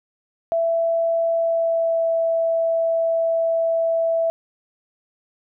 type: tone with pitch glide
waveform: sine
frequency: 665 to 660 Hz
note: E5 to E5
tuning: +15 to +2 cents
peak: -17 dBFS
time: 0.52-4.3 s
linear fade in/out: 0 ms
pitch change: -13 cents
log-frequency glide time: 1.36-2.09 s
effects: none